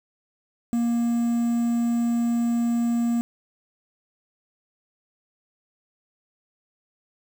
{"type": "tone with quantisation", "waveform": "triangle", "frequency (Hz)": 235.2, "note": "A#3", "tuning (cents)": 16, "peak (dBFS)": -18, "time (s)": [0.73, 3.21], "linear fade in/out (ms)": 0, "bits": 7, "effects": []}